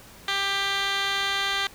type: tone with band-pass filter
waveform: 15% pulse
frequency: 395.3 Hz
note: G4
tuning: 15 cents sharp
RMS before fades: -26 dBFS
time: 0.28-1.67 s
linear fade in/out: 2 ms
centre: 2800 Hz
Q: 3.2
effects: pink hiss -48 dBFS RMS until 1.74 s